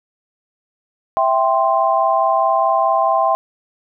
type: chord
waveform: sine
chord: C major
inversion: first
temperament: equal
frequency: 659.3 / 784 / 1046.5 Hz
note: E5 / G5 / C6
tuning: 0 / 0 / 0 cents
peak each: -17 dBFS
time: 1.17-3.35 s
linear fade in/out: 0 ms
effects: none